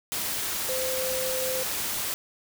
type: tone in noise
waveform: sine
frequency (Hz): 517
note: C5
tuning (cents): -21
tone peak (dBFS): -29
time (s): 0.69-1.63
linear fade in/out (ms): 0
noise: white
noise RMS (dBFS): -30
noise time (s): 0.12-2.14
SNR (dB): -2
effects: none